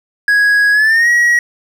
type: tone with pitch glide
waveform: triangle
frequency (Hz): 1661.2 to 1908.2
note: G#6 to A#6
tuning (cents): 0 to +40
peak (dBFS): -6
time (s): 0.28-1.39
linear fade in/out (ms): 2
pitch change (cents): +240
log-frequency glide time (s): 0.72-1.09
effects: none